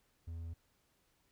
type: tone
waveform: triangle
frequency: 83.1 Hz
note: E2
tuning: 15 cents sharp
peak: -39 dBFS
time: 0.27-0.54 s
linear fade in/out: 10 ms
effects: pink hiss -75 dBFS RMS until 1.31 s